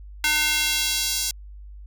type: tone with high-pass filter sweep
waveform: square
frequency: 302.7 Hz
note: D#4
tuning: 48 cents flat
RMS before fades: -23 dBFS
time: 0.24-1.31 s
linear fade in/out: 2 ms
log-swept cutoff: 1900 to 5300 Hz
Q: 1.2
effects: added 50 Hz sine -38 dBFS peak until 1.86 s